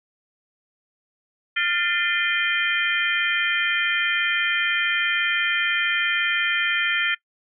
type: tone cluster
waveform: sine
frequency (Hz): 1398 / 1787 / 2062 / 2423 / 3131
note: F6 / A6 / C7 / D#7 / G7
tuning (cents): +1 / +26 / -26 / -47 / -3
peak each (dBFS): -27 / -24 / -27 / -26 / -27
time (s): 1.56-7.15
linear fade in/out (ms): 10
effects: noise-tail reverb RT60 0.1 s tail -22 dB re dry